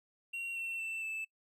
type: tone with pitch steps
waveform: triangle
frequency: 2745 / 2707 / 2670 / 2633 Hz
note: F7 / E7 / E7 / E7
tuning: -31 / +45 / +22 / -3 cents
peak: -35 dBFS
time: 0.33-1.25 s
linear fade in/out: 10 ms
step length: 230 ms
effects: noise-tail reverb RT60 0.1 s tail -24 dB re dry